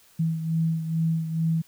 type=beating tone pair; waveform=sine; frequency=162.2 / 164.5 Hz; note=E3 / E3; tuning=-28 / -3 cents; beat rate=2.3 Hz; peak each=-23 / -30 dBFS; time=0.19-1.62 s; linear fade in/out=10 ms; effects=white hiss -57 dBFS RMS until 1.67 s